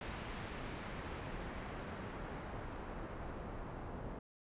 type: noise with low-pass filter sweep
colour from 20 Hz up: pink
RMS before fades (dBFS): -45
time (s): 0.01-4.19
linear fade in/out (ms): 2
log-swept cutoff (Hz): 2900 to 990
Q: 0.78
effects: resampled to 8000 Hz